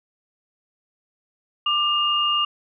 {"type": "tone pair together", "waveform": "sine", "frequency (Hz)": [1189, 2828], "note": ["D6", "F7"], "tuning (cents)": [21, 21], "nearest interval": "octave + minor third", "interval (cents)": 1500, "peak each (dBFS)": [-22, -20], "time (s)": [1.66, 2.45], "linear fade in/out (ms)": 5, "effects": []}